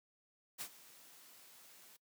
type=noise with ADSR envelope; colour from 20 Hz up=white; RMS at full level=-42 dBFS; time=0.58-1.97 s; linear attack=30 ms; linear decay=73 ms; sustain=-18 dB; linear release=13 ms; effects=noise-tail reverb RT60 0.1 s tail -22 dB re dry + high-pass 150 Hz 12 dB/octave